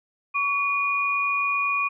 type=tone pair together; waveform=sine; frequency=1126.9 / 2445 Hz; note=C#6 / D#7; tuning=+28 / -31 cents; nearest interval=octave + minor second; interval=1341 cents; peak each=-25 / -23 dBFS; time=0.34-1.89 s; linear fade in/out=20 ms; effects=none